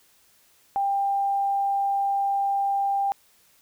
sine tone, 794 Hz, G5, 22 cents sharp, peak -21 dBFS, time 0.76-3.12 s, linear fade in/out 0 ms, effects white hiss -60 dBFS RMS until 3.61 s

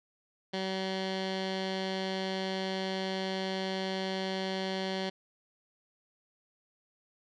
15% pulse tone with low-pass filter, 190 Hz, F#3, 46 cents sharp, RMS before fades -34 dBFS, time 0.53-5.1 s, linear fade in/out 10 ms, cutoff 4000 Hz, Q 3, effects none

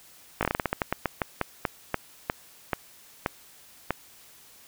slowing click train, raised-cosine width 0.5 ms, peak -9 dBFS, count 20, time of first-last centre 0.41-3.907 s, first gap 18 ms, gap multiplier 1.22, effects white hiss -53 dBFS RMS until 4.67 s

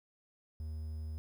triangle tone with quantisation, 78 Hz, D#2, 5 cents sharp, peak -36 dBFS, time 0.6-1.18 s, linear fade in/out 0 ms, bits 11, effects none

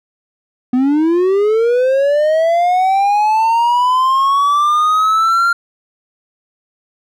triangle linear sweep, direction up, 245.1 to 1396.9 Hz, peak -8 dBFS, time 0.73-5.53 s, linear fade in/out 5 ms, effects none

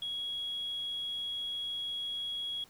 sine tone, 3322 Hz, G#7, in tune, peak -33 dBFS, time 0.02-2.64 s, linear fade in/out 2 ms, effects tanh soft clip ceiling -30 dBFS + pink hiss -60 dBFS RMS until 2.69 s

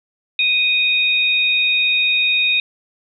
sine tone pair together, 2489 / 3725 Hz, D#7 / A#7, 0 / -2 cents, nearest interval perfect fifth, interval 698 cents, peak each -15 / -18 dBFS, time 0.39-2.6 s, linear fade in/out 2 ms, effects none

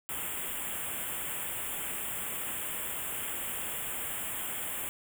white band-stop noise, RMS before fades -36 dBFS, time 0.09-4.89 s, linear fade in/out 0 ms, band 3400 to 7300 Hz, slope 96 dB/octave, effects none

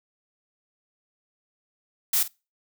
blue noise with echo, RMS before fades -22 dBFS, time 2.13-2.23 s, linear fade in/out 5 ms, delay 49 ms, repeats 1, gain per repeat -14 dB, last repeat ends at 2.279 s, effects noise-tail reverb RT60 0.3 s tail -25 dB re dry

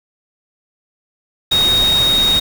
sine tone in noise, 3743 Hz, A#7, 6 cents sharp, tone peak -11 dBFS, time 1.51-2.4 s, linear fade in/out 10 ms, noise pink, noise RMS -22 dBFS, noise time 1.51-2.4 s, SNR +8 dB, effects none

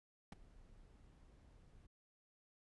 brown noise with ADSR envelope, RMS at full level -39 dBFS, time 0.32-1.87 s, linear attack 5 ms, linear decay 12 ms, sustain -24 dB, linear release 12 ms, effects resampled to 24000 Hz

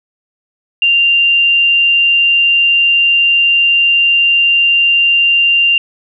sine tone, 2784 Hz, F7, 6 cents flat, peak -7 dBFS, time 0.82-5.78 s, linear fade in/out 2 ms, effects none

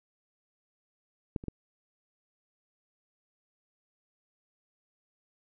clicks, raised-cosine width 3 ms, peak -18 / -30 / -20 dBFS, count 3, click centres 1.362 / 1.439 / 1.483 s, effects none

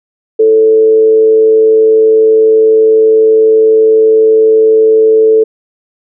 sine tone with frequency modulation, 440 Hz, A4, in tune, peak -3 dBFS, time 0.39-5.44 s, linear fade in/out 10 ms, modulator 112 Hz, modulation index 0.23, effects none

